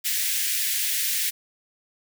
white high-pass noise, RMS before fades -25 dBFS, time 0.04-1.31 s, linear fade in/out 20 ms, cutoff 1700 Hz, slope 48 dB/octave, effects none

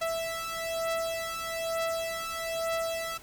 sawtooth beating tone pair, 659 / 660.1 Hz, E5 / E5, -1 / +2 cents, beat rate 1.1 Hz, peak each -30 / -29 dBFS, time 0.01-3.18 s, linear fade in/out 10 ms, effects pink hiss -51 dBFS RMS until 3.22 s

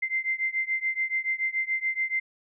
sine beating tone pair, 2080 / 2087 Hz, C7 / C7, -11 / -5 cents, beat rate 7 Hz, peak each -28 / -29 dBFS, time 0.02-2.2 s, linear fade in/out 10 ms, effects none

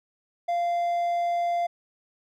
triangle tone, 693 Hz, F5, 14 cents flat, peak -21 dBFS, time 0.48-1.67 s, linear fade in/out 10 ms, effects none

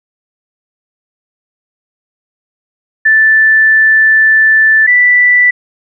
sine tone pair in turn, 1760 / 1972.9 Hz, A6 / B6, 0 / -2 cents, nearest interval major second, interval 198 cents, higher second, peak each -4 dBFS, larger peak neither, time 3.05-4.87 / 4.87-5.51 s, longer first, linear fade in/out 10 ms, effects none

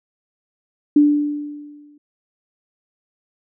sine tone with exponential decay, 293.7 Hz, D4, in tune, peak -7 dBFS, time 0.96-1.98 s, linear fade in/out 5 ms, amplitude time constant 220 ms, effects none

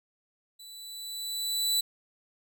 sawtooth tone with level ramp, 3970 Hz, B7, 8 cents sharp, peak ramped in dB -43 to -20 dBFS, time 0.59-1.81 s, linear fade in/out 10 ms, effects none

